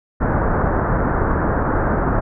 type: low-pass noise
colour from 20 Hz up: pink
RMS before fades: -18 dBFS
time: 0.2-2.21 s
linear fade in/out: 20 ms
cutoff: 1600 Hz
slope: 48 dB/octave
effects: none